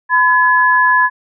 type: tone pair together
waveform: sine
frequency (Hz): 1007 / 1700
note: B5 / G#6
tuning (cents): +33 / +40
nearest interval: major sixth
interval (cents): 907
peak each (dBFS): -11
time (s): 0.09-1.1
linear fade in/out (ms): 50
effects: none